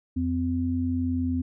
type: tone pair together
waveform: sine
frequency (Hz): 85.2 / 256.2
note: F2 / C4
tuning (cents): -42 / -36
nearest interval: octave + perfect fifth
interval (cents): 1906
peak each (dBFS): -28 / -25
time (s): 0.16-1.42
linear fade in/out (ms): 10
effects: none